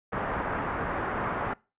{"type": "low-pass noise", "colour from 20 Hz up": "white", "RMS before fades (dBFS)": -31, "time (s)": [0.12, 1.54], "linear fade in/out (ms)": 10, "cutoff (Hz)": 1500, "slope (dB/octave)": 24, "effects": ["noise-tail reverb RT60 0.3 s tail -23 dB re dry", "resampled to 8000 Hz"]}